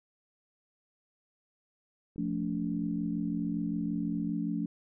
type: click train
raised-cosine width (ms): 3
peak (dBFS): -40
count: 89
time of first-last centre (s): 2.16-4.296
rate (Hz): 41.2
type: chord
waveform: sine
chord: D minor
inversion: first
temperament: equal with one note detuned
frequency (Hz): 174.61 / 220 / 286.8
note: F3 / A3 / D4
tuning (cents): 0 / 0 / -41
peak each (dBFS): -34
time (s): 2.18-4.66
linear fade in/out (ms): 2
effects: none